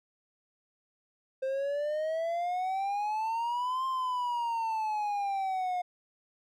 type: exponential two-way sweep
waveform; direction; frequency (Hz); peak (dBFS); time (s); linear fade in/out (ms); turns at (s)
triangle; up then down; 523.3 to 1056 to 714; -27; 1.42-5.82; 10; 3.86
effects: none